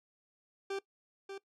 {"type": "tone with echo", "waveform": "40% pulse", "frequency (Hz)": 392, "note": "G4", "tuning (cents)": 0, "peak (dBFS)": -34, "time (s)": [0.7, 0.79], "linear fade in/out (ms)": 5, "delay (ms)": 590, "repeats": 1, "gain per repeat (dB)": -7, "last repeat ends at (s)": 1.38, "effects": ["noise-tail reverb RT60 0.1 s tail -19 dB re dry", "low-pass 6000 Hz 12 dB/octave"]}